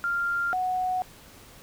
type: tone pair in turn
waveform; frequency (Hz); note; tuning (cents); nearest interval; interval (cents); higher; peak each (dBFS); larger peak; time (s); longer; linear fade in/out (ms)
sine; 1393 / 737.9; F6 / F#5; -5 / -5; major seventh; 1100; first; -24; neither; 0.04-0.53 / 0.53-1.02; neither; 0
effects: pink hiss -50 dBFS RMS until 1.62 s